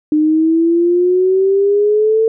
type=exponential sweep; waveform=sine; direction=up; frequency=302.1 to 449.5 Hz; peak=-9 dBFS; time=0.12-2.28 s; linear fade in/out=2 ms; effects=none